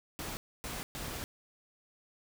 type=noise bursts at uneven times; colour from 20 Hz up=pink; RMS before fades=-40 dBFS; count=3; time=0.19-0.37 / 0.64-0.83 / 0.95-1.24 s; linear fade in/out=0 ms; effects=none